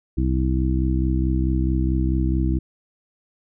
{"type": "harmonic tone", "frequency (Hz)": 64.6, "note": "C2", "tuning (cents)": -21, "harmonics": [1, 2, 3, 4, 5], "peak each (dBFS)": [-20, -25, -28, -29, -26], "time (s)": [0.17, 2.59], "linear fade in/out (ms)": 10, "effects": []}